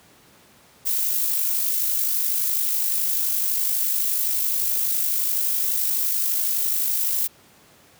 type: noise with amplitude modulation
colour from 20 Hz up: violet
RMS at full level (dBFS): -21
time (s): 0.85-7.28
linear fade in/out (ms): 20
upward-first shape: sine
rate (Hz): 51.8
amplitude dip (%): 35
effects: pink hiss -53 dBFS RMS until 7.99 s + high-pass 100 Hz 12 dB/octave